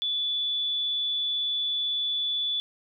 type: tone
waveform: sine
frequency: 3458 Hz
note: A7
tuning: 31 cents flat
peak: -25 dBFS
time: 0.02-2.6 s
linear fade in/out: 0 ms
effects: none